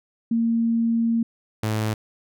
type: tone pair in turn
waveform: sine / sawtooth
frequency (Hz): 230 / 108.55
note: A#3 / A2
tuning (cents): -23 / -23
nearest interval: octave + minor second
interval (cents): 1300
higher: first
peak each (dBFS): -18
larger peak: neither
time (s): 0.31-1.23 / 1.63-1.94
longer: first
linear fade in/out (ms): 5
effects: none